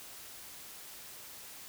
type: silence
effects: white hiss -49 dBFS RMS until 1.68 s